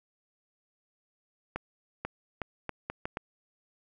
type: accelerating click train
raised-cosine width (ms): 0.5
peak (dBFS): -18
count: 7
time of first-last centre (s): 1.56-3.171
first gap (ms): 490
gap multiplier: 0.75
effects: none